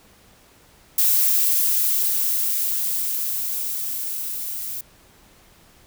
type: noise with level ramp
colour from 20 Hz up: violet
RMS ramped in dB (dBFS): -17 to -30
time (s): 0.98-4.81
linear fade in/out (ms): 5
effects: pink hiss -53 dBFS RMS until 5.86 s